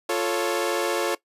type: chord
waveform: sawtooth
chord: F augmented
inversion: none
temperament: equal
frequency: 349.2 / 440 / 554.4 Hz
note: F4 / A4 / C#5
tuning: 0 / 0 / 0 cents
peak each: -23 dBFS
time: 0.09-1.15 s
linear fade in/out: 5 ms
effects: noise-tail reverb RT60 0.1 s tail -19 dB re dry + resampled to 32000 Hz